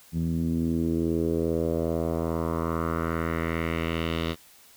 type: tone with low-pass filter sweep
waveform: 10% pulse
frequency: 82.4 Hz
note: E2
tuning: in tune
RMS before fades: -27 dBFS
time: 0.12-4.36 s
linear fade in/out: 50 ms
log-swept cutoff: 180 to 3700 Hz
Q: 2.5
effects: white hiss -54 dBFS RMS until 4.76 s